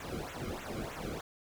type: noise with flanger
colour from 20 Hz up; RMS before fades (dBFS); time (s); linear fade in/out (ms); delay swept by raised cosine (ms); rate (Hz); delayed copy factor
brown; -40; 0-1.21; 2; 0.2 to 1.14; 3.2; -0.95
effects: none